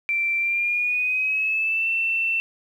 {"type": "tone with pitch glide", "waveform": "sine", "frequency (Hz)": [2349, 2683], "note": ["D7", "E7"], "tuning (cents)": [0, 30], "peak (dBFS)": -20, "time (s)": [0.09, 2.4], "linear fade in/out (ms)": 0, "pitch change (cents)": 230, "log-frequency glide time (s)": [0.38, 1.89], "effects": ["9-bit"]}